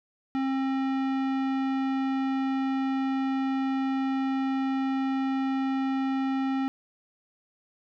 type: tone with tanh clipping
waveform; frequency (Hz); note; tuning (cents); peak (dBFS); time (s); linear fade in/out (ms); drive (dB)
sine; 267.4; C4; +38; -27; 0.35-6.68; 0; 18
effects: none